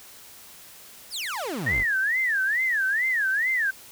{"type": "exponential sweep", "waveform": "30% pulse", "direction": "down", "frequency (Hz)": [5800, 34.38], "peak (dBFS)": -26, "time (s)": [1.1, 1.85], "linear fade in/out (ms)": 50}
{"type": "tone with vibrato", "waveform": "sine", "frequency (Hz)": 1787, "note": "A6", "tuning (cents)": 26, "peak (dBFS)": -21, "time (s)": [1.66, 3.71], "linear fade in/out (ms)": 10, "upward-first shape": "sine", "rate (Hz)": 2.3, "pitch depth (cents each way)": 270}
{"effects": ["white hiss -47 dBFS RMS until 3.91 s"]}